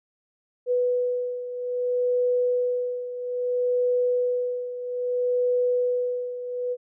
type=beating tone pair; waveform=sine; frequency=493.9 / 494.51 Hz; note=B4 / B4; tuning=0 / +2 cents; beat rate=0.61 Hz; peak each=-23 / -28 dBFS; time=0.66-6.77 s; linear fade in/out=50 ms; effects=none